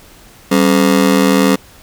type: ring-modulated tone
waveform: 30% pulse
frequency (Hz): 233.6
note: A#3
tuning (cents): +4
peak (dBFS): -3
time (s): 0.51-1.56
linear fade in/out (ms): 10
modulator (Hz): 40.4
effects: pink hiss -42 dBFS RMS until 1.82 s